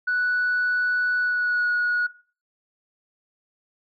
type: tone with pitch glide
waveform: sine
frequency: 1479 to 1455.3 Hz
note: F#6 to F#6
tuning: -1 to -29 cents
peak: -19 dBFS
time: 0.07-2.07 s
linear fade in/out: 10 ms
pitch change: -28 cents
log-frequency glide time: 1.18-1.7 s
effects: noise-tail reverb RT60 0.4 s tail -19 dB re dry + tanh soft clip ceiling -17 dBFS